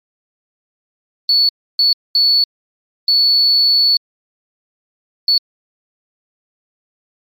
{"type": "tone bursts at uneven times", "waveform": "sine", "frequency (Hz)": 4435, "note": "C#8", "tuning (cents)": 0, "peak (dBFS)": -8, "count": 5, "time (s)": [[1.29, 1.49], [1.79, 1.93], [2.15, 2.44], [3.08, 3.97], [5.28, 5.38]], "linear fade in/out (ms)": 2, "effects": ["tanh soft clip ceiling -4 dBFS", "MP3 64 kbps"]}